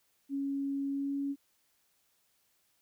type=tone with pitch glide; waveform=sine; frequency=277.2 to 279.6 Hz; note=C#4 to C#4; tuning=0 to +15 cents; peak=-31 dBFS; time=0.29-1.36 s; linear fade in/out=50 ms; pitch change=+15 cents; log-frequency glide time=0.9-1.15 s; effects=white hiss -73 dBFS RMS until 2.81 s